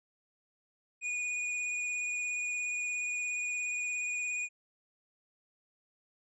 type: tone with vibrato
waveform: square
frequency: 2458 Hz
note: D#7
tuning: 22 cents flat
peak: -33 dBFS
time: 1.01-4.49 s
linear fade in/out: 50 ms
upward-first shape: sine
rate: 17 Hz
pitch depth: 15 cents each way
effects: resampled to 22050 Hz